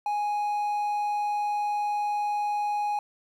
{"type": "tone", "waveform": "triangle", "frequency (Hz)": 830, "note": "G#5", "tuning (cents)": -1, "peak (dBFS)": -23, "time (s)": [0.06, 2.99], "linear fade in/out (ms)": 2, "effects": ["10-bit"]}